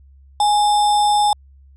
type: tone with sample-and-hold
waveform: sine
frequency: 831 Hz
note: G#5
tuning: 1 cent sharp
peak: -12 dBFS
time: 0.4-1.33 s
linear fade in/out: 2 ms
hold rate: 4410 Hz
effects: added 68 Hz sine -44 dBFS peak until 1.76 s + resampled to 22050 Hz